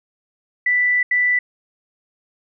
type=tone bursts at uneven times; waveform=sine; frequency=1978 Hz; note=B6; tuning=2 cents sharp; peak=-14 dBFS; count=2; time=0.66-1.03 / 1.11-1.39 s; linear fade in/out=5 ms; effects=none